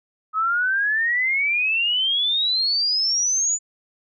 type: exponential sweep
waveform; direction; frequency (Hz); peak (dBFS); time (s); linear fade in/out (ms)
sine; up; 1264 to 7040; -18; 0.33-3.59; 50
effects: none